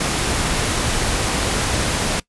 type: noise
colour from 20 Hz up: pink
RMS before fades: -20 dBFS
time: 0-2.2 s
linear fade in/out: 5 ms
effects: noise-tail reverb RT60 0.1 s tail -21 dB re dry + resampled to 24000 Hz